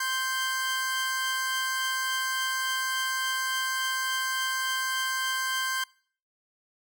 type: tone pair together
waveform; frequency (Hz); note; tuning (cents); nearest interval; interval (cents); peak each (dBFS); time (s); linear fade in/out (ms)
sawtooth; 1046.5 / 1568; C6 / G6; 0 / 0; perfect fifth; 700; -28 / -25; 0-5.84; 5
effects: noise-tail reverb RT60 0.5 s tail -24 dB re dry